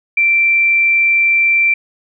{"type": "tone", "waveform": "sine", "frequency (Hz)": 2349, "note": "D7", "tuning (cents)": 0, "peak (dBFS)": -9, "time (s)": [0.17, 1.74], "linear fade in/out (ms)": 5, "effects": []}